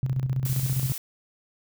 sine tone with tremolo, 130.81 Hz, C3, in tune, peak -21 dBFS, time 0.03-0.92 s, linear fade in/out 0 ms, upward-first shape square, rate 15 Hz, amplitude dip 60%
blue noise, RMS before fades -34 dBFS, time 0.45-0.98 s, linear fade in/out 2 ms
effects none

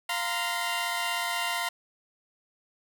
15% pulse chord, F suspended fourth, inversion none, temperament equal with one note detuned, 698.5 / 932.3 / 1029.7 Hz, F5 / Bb5 / C6, 0 / 0 / -28 cents, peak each -26 dBFS, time 0.09-1.69 s, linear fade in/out 5 ms, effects none

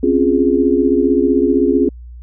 sine chord, Db major seventh, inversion third, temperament equal, 261.6 / 277.2 / 349.2 / 415.3 Hz, C4 / Db4 / F4 / Ab4, 0 / 0 / 0 / 0 cents, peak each -16 dBFS, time 0.03-1.89 s, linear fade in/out 5 ms, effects added 60 Hz sine -31 dBFS peak until 2.22 s

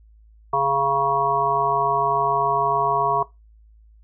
harmonic tone with a mistuned harmonic, 138.59 Hz, C#3, in tune, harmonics 1 / 3 / 5 / 7 / 8, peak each -33 / -27 / -24 / -21 / -22 dBFS, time 0.53-3.23 s, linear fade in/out 5 ms, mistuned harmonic 7, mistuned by -15 cents, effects noise-tail reverb RT60 0.2 s tail -19 dB re dry + added 54 Hz sine -48 dBFS peak until 4.03 s

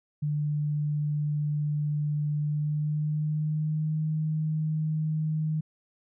sine tone with pitch glide, 148.7 to 155.64 Hz, D3 to D#3, +22 to +1 cents, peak -25 dBFS, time 0.22-5.61 s, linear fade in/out 10 ms, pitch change +79 cents, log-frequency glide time 2.4-4.01 s, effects none

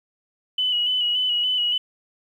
sine tone with vibrato, 2960 Hz, F#7, in tune, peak -19 dBFS, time 0.58-1.78 s, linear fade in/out 5 ms, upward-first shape square, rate 3.5 Hz, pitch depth 29 cents each way, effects 9-bit

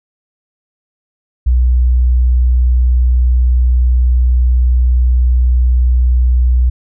sine tone, 61.74 Hz, B1, in tune, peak -7 dBFS, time 1.46-6.7 s, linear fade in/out 10 ms, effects none

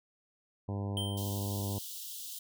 harmonic tone, 100 Hz, G2, 35 cents sharp, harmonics 1 / 2 / 3 / 4 / 5 / 6 / 7 / 8 / 9 / 10, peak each -34 / -40 / -44 / -46 / -48 / -50 / -51 / -52 / -53 / -54 dBFS, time 0.68-1.79 s, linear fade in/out 10 ms
square tone with exponential decay, 3138 Hz, G7, 1 cent sharp, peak -33 dBFS, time 0.97-1.57 s, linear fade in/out 1 ms, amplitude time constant 130 ms
white high-pass noise, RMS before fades -43 dBFS, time 1.17-2.39 s, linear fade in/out 5 ms, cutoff 2900 Hz, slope 96 dB/octave
effects none

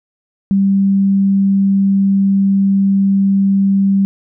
sine tone, 196 Hz, G3, in tune, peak -9 dBFS, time 0.51-4.05 s, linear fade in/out 0 ms, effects none

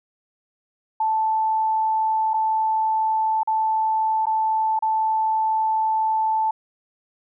sine tone with dropouts, 878 Hz, A5, 4 cents flat, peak -18 dBFS, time 1-6.51 s, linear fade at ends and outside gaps 5 ms, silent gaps 2.335-2.34 / 3.433-3.474 / 4.257-4.267 / 4.791-4.823 s, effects none

